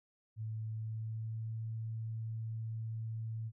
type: tone with pitch glide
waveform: sine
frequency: 110 to 111.92 Hz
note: A2 to A2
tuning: 0 to +30 cents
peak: -37 dBFS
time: 0.36-3.52 s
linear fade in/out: 50 ms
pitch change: +30 cents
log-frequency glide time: 0.7-1.59 s
effects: none